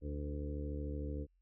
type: harmonic tone with a mistuned harmonic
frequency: 73.3 Hz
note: D2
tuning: 3 cents flat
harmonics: 1 / 2 / 3 / 4 / 5 / 6 / 7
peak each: -39 / -47 / -52 / -45 / -55 / -49 / -50 dBFS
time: 0.01-1.27 s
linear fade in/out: 50 ms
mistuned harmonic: 7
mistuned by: -18 cents
effects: added 44 Hz sine -70 dBFS peak until 1.41 s